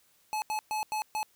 square tone bursts at uneven times, 858 Hz, A5, 44 cents flat, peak -30 dBFS, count 5, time 0.33-0.42 / 0.5-0.59 / 0.71-0.83 / 0.92-1.02 / 1.15-1.23 s, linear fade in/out 0 ms, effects white hiss -66 dBFS RMS until 1.35 s

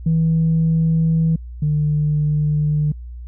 sine tone pair in turn, 162.3 / 150.25 Hz, E3 / D3, -27 / +40 cents, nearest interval minor second, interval 133 cents, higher first, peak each -12 / -14 dBFS, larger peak first, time 0.06-1.36 / 1.62-2.92 s, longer neither, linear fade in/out 5 ms, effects tanh soft clip ceiling -10 dBFS + added 60 Hz sine -30 dBFS peak until 3.27 s

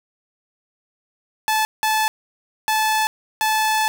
sawtooth tone bursts at uneven times, 869 Hz, A5, 22 cents flat, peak -13 dBFS, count 4, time 1.48-1.65 / 1.83-2.08 / 2.68-3.07 / 3.41-3.88 s, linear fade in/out 0 ms, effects none

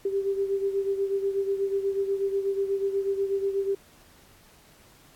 sine beating tone pair, 392 / 400.2 Hz, G4 / G4, 0 / +36 cents, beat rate 8.2 Hz, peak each -25 / -31 dBFS, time 0.05-3.75 s, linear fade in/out 5 ms, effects pink hiss -56 dBFS RMS until 5.15 s + AAC 64 kbps

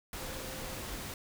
sine tone in noise, 523.3 Hz, C5, in tune, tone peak -48 dBFS, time 0.19-0.8 s, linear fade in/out 2 ms, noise pink, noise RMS -41 dBFS, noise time 0.13-1.14 s, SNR -10 dB, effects none

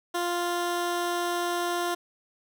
15% pulse tone, 349.2 Hz, F4, in tune, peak -20 dBFS, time 0.14-1.95 s, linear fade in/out 10 ms, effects none

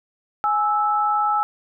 sine tone pair together, 836 / 1313 Hz, G#5 / E6, +11 / -7 cents, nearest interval minor sixth, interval 782 cents, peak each -20 dBFS, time 0.44-1.43 s, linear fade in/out 0 ms, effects none

